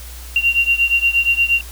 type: beating tone pair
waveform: sine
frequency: 2761 / 2769.5 Hz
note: F7 / F7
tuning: -20 / -15 cents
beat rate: 8.5 Hz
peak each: -15 / -17 dBFS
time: 0.36-1.61 s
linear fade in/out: 2 ms
effects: added 60 Hz sine -32 dBFS peak until 1.71 s + white hiss -38 dBFS RMS until 1.71 s